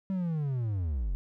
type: linear sweep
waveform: triangle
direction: down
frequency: 194.9 to 39.95 Hz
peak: -26 dBFS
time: 0.1-1.15 s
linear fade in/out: 0 ms
effects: none